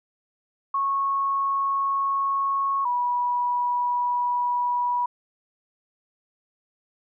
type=tone pair in turn; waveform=sine; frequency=1100 / 974.7 Hz; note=C#6 / B5; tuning=-14 / -23 cents; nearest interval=major second; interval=209 cents; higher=first; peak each=-21 dBFS; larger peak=neither; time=0.74-2.85 / 2.85-5.06 s; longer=second; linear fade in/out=5 ms; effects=none